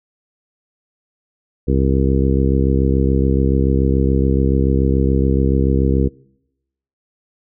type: harmonic tone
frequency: 67 Hz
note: C2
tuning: 42 cents sharp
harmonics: 1 / 2 / 3 / 4 / 5 / 6 / 7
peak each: -16 / -19 / -21 / -22 / -23 / -24 / -24 dBFS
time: 1.67-6.09 s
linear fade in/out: 20 ms
effects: noise-tail reverb RT60 0.9 s tail -26 dB re dry